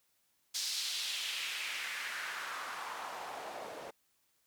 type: noise with band-pass filter sweep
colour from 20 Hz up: white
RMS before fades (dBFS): -40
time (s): 0.54-3.91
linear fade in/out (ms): 10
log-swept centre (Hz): 5000 to 520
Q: 2.1
effects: white hiss -75 dBFS RMS until 4.46 s